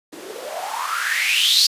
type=noise with band-pass filter sweep; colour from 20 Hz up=blue; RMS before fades=-21 dBFS; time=0.12-1.67 s; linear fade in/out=10 ms; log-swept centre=300 to 4700 Hz; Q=7; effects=resampled to 32000 Hz